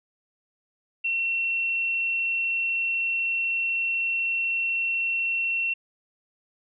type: tone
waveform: sine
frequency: 2716 Hz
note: F7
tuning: 49 cents flat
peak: -23 dBFS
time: 1.04-5.74 s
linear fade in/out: 10 ms
effects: none